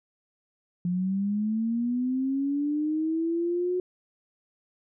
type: linear sweep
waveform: sine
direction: up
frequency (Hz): 174.61 to 365.7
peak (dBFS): -24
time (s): 0.85-3.8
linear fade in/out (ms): 2
effects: none